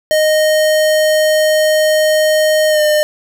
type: tone with pitch glide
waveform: square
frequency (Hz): 619 to 605.6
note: D#5 to D#5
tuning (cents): -9 to -47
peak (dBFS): -10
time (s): 0.11-3.03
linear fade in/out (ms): 0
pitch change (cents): -38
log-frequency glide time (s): 2.69-2.81
effects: none